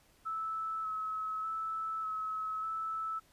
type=tone with vibrato; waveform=sine; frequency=1300 Hz; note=E6; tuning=24 cents flat; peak=-34 dBFS; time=0.25-3.2 s; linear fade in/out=20 ms; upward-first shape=square; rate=0.84 Hz; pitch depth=15 cents each way; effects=pink hiss -66 dBFS RMS until 3.32 s + resampled to 32000 Hz